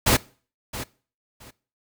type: noise with echo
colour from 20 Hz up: pink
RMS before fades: -18 dBFS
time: 0.06-0.17 s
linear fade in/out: 10 ms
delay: 670 ms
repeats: 2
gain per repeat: -14 dB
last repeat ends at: 1.51 s
effects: noise-tail reverb RT60 0.4 s tail -21 dB re dry